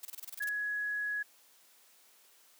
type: noise bursts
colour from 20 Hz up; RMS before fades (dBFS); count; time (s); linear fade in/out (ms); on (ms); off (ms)
blue; -43; 10; 0.03-0.492; 2; 21; 28
type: tone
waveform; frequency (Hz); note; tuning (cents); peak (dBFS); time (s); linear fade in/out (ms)
sine; 1677; G#6; +16; -32; 0.4-1.23; 10
effects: white hiss -63 dBFS RMS until 2.59 s + high-pass 300 Hz 12 dB/octave